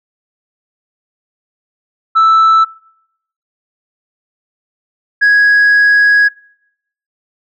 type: tone pair in turn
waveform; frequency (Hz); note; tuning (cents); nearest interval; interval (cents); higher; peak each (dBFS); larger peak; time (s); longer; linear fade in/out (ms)
sine; 1318.5 / 1661.2; E6 / G#6; 0 / 0; major third; 400; second; -3; neither; 2.15-2.65 / 5.21-6.29; second; 20
effects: noise-tail reverb RT60 0.8 s tail -26 dB re dry + tanh soft clip ceiling -4 dBFS